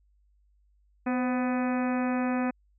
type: harmonic tone with a mistuned harmonic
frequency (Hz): 250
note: B3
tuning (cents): +21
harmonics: 1 / 2 / 3 / 4 / 5 / 6 / 7 / 8 / 9 / 10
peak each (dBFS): -26 / -35 / -35 / -40 / -40 / -42 / -42 / -46 / -47 / -44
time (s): 1.06-2.51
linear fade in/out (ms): 10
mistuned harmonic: 2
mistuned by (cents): +57
effects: added 50 Hz sine -62 dBFS peak until 2.78 s